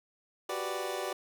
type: chord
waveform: 25% pulse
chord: G major seventh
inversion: third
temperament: equal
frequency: 370 / 392 / 493.9 / 587.3 Hz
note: F#4 / G4 / B4 / D5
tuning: 0 / 0 / 0 / 0 cents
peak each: -35 / -36 / -36 / -34 dBFS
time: 0.49-1.13 s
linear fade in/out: 5 ms
effects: none